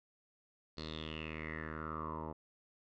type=tone with low-pass filter sweep; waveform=10% pulse; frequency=78.5 Hz; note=D#2; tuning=16 cents sharp; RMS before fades=-43 dBFS; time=0.77-2.33 s; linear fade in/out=10 ms; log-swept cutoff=4400 to 820 Hz; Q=7.7; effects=none